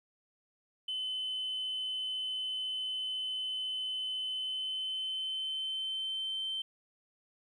sine tone with pitch glide, 3038 to 3104 Hz, F#7 to G7, +45 to -18 cents, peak -32 dBFS, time 0.88-6.62 s, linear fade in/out 5 ms, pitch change +37 cents, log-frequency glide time 4.28-6.49 s, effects tanh soft clip ceiling -30 dBFS + 12-bit

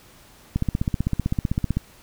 click train, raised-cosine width 5 ms, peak -9 dBFS, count 20, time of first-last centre 0.56-1.77 s, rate 15.7 Hz, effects pink hiss -51 dBFS RMS until 2.02 s

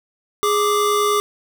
square tone pair together, 414.8 / 1174.7 Hz, G#4 / D6, -2 / 0 cents, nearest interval octave + tritone, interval 1802 cents, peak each -19 dBFS, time 0.43-1.2 s, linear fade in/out 0 ms, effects none

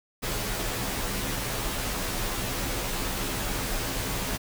pink noise with comb filter, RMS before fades -30 dBFS, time 0.22-4.38 s, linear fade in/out 20 ms, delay 13 ms, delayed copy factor -0.9, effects none

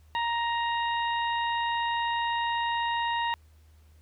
harmonic tone, 936 Hz, A#5, 7 cents sharp, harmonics 1 / 2 / 3 / 4, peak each -27 / -33 / -37 / -39 dBFS, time 0.15-3.34 s, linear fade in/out 0 ms, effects added 77 Hz sine -54 dBFS peak until 4.01 s + pink hiss -67 dBFS RMS until 4.01 s

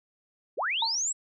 sine linear sweep, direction up, 298.5 to 7902 Hz, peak -26 dBFS, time 0.57-1.13 s, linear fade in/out 20 ms
sine tone with exponential decay, 909 Hz, A#5, 44 cents flat, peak -23 dBFS, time 0.82-0.99 s, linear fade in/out 5 ms, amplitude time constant 35 ms
effects none

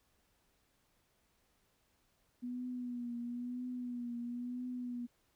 sine tone with vibrato, 244 Hz, B3, 21 cents flat, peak -38 dBFS, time 2.42-5.07 s, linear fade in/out 20 ms, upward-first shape triangle, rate 1 Hz, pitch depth 50 cents each way, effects pink hiss -75 dBFS RMS until 5.35 s

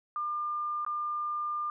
sine tone with dropouts, 1200 Hz, D6, 37 cents sharp, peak -30 dBFS, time 0.16-1.7 s, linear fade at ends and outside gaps 1 ms, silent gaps 0.849-0.864 s, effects none

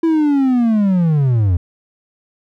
triangle linear sweep, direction down, 333.2 to 82.41 Hz, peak -9 dBFS, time 0.03-1.57 s, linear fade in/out 5 ms, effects none

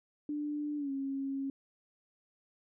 sine tone with pitch glide, 295.7 to 272.7 Hz, D4 to C#4, +12 to -28 cents, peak -33 dBFS, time 0.29-1.5 s, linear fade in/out 2 ms, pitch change -140 cents, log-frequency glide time 0.77-0.91 s, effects none

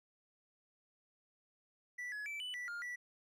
triangle tone with pitch steps, 1966 / 1692 / 2321 / 2985 / 1964 / 1410 / 1956 Hz, B6 / G#6 / D7 / F#7 / B6 / F6 / B6, -8 / +32 / -21 / +15 / -10 / +16 / -17 cents, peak -39 dBFS, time 1.98-2.96 s, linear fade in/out 10 ms, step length 140 ms, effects none

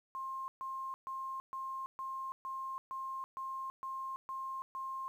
sine tone bursts, 1062 Hz, C6, 25 cents sharp, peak -38 dBFS, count 11, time 0.15-5.08 s, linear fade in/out 0 ms, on 330 ms, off 130 ms, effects 11-bit

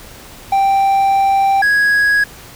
triangle tone pair in turn, 784 / 1661.2 Hz, G5 / G#6, 0 / 0 cents, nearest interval octave + minor second, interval 1300 cents, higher second, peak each -8 / -8 dBFS, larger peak neither, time 0.52-1.62 / 1.62-2.24 s, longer first, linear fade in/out 5 ms, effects pink hiss -37 dBFS RMS until 2.55 s

